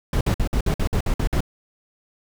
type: noise bursts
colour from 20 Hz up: brown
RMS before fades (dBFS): -20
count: 10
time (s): 0.13-1.406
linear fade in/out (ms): 2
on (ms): 79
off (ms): 54
effects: none